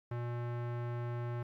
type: tone with low-pass filter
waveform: square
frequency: 120 Hz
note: B2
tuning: 49 cents flat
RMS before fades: -38 dBFS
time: 0.11-1.43 s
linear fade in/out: 5 ms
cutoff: 1600 Hz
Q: 1
effects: 12-bit